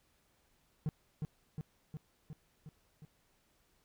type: tone with echo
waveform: triangle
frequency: 153.1 Hz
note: D#3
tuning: 28 cents flat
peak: -29 dBFS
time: 0.86-0.89 s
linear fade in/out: 0 ms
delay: 360 ms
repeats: 6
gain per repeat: -3 dB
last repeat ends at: 3.05 s
effects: pink hiss -73 dBFS RMS until 3.84 s